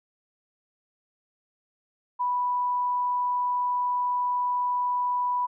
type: tone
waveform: sine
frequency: 986 Hz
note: B5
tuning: 3 cents flat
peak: -23 dBFS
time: 2.19-5.47 s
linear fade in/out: 20 ms
effects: none